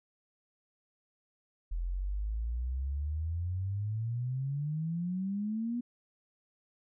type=exponential sweep; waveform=sine; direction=up; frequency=41.2 to 244.6 Hz; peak=-31 dBFS; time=1.71-5.81 s; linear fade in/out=10 ms; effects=none